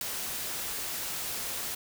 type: noise with ADSR envelope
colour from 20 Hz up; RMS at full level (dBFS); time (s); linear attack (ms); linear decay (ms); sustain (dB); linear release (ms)
white; -30; 0.01-1.75; 3; 4; -5; 6
effects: none